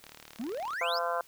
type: click train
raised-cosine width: 0.2 ms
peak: -29 dBFS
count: 27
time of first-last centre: 0.04-0.733 s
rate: 37.5 Hz
type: exponential sweep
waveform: triangle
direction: up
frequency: 207.7 to 5510 Hz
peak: -31 dBFS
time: 0.39-0.99 s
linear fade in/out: 10 ms
type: harmonic tone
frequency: 171.1 Hz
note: F3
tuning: 35 cents flat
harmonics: 3 / 4 / 5 / 6 / 7 / 8 / 9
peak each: -35 / -33 / -43 / -34 / -40 / -37 / -41 dBFS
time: 0.81-1.21 s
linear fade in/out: 2 ms
effects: white hiss -58 dBFS RMS until 1.27 s